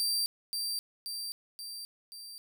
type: tone with echo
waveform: sawtooth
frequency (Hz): 4696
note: D8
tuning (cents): -1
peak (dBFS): -25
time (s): 0-0.26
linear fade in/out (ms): 0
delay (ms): 530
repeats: 4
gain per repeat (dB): -4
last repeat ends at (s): 2.38
effects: none